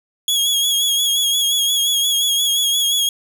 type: tone with vibrato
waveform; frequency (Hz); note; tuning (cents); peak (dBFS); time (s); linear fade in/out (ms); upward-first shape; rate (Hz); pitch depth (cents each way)
sawtooth; 3322; G#7; 0; -12; 0.28-3.09; 2; sine; 5.7; 40
effects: none